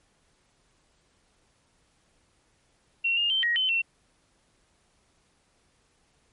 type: tone with pitch steps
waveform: sine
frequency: 2731 / 2827 / 3113 / 1890 / 3058 / 2710 Hz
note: F7 / F7 / G7 / A#6 / G7 / E7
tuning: -39 / +20 / -13 / +23 / -44 / +47 cents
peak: -22 dBFS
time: 3.04-3.82 s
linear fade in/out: 10 ms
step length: 130 ms
effects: pink hiss -67 dBFS RMS until 6.32 s + MP3 48 kbps